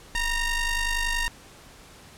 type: ring-modulated tone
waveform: sawtooth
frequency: 932.3 Hz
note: A#5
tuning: in tune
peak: -17 dBFS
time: 0.15-1.28 s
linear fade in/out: 0 ms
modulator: 907 Hz
effects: pink hiss -49 dBFS RMS until 2.17 s + low-pass 11000 Hz 12 dB/octave

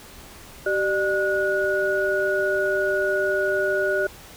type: tone cluster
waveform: sine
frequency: 385.6 / 600 / 1456 Hz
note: G4 / D5 / F#6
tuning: -28 / +37 / -28 cents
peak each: -24 dBFS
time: 0.66-4.07 s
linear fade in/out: 5 ms
effects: pink hiss -44 dBFS RMS until 4.36 s

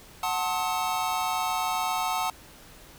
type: chord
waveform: square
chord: F# diminished seventh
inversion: none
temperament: just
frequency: 740 / 888 / 1065.6 / 1278.7 Hz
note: F#5 / A5 / C6 / Eb6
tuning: 0 / +16 / +31 / +47 cents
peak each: -31 / -31 / -35 / -33 dBFS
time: 0.23-2.3 s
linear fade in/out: 2 ms
effects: pink hiss -50 dBFS RMS until 2.98 s

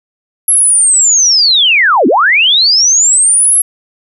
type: linear two-way sweep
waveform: sine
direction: down then up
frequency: 11290 to 220 to 11290 Hz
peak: -5 dBFS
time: 0.48-3.62 s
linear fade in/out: 5 ms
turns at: 2.07 s
effects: none

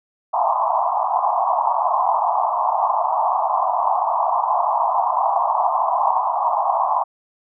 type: band-pass noise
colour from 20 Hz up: white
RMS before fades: -19 dBFS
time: 0.33-7.04 s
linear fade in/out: 10 ms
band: 660 to 1100 Hz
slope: 96 dB/octave
effects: none

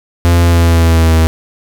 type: tone with pitch glide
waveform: 45% pulse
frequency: 85.7 to 80.94 Hz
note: F2 to E2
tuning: -32 to -31 cents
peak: -6 dBFS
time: 0.25-1.27 s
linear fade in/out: 0 ms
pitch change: -99 cents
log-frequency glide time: 0.42-1.14 s
effects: none

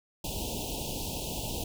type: band-stop noise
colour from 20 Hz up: pink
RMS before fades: -35 dBFS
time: 0.24-1.64 s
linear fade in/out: 5 ms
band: 930 to 2600 Hz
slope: 96 dB/octave
effects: none

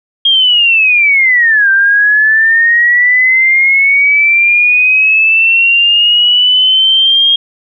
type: linear two-way sweep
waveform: sine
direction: down then up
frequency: 3250 to 1566 to 3250 Hz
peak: -5 dBFS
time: 0.25-7.36 s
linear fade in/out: 5 ms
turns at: 1.7 s
effects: none

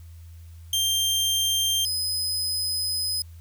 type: tone pair in turn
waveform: sawtooth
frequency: 3172 / 5035 Hz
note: G7 / D#8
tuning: +20 / +20 cents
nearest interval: minor sixth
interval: 800 cents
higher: second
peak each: -18 / -22 dBFS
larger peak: first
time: 0.73-1.85 / 1.85-3.22 s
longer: second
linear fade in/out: 2 ms
effects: added 83 Hz sine -41 dBFS peak until 3.4 s + white hiss -60 dBFS RMS until 3.4 s

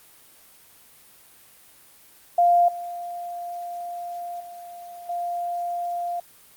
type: tone with level steps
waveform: sine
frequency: 698.5 Hz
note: F5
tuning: in tune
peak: -14 / -30 / -37 / -25 dBFS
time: 2.38-6.2 s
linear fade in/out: 5 ms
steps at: 2.68 / 4.4 / 5.09 s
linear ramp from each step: 5 ms
effects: white hiss -52 dBFS RMS until 6.56 s + Opus 32 kbps

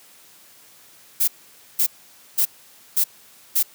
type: noise bursts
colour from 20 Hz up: violet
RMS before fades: -18 dBFS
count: 5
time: 1.2-3.63 s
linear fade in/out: 10 ms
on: 78 ms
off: 510 ms
effects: white hiss -50 dBFS RMS until 3.74 s + high-pass 100 Hz 12 dB/octave

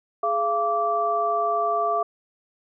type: tone cluster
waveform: sine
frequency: 419.7 / 685 / 1164 Hz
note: G#4 / F5 / D6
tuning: +18 / -34 / -16 cents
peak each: -29 / -23 / -24 dBFS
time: 0.23-2.03 s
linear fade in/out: 5 ms
effects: none

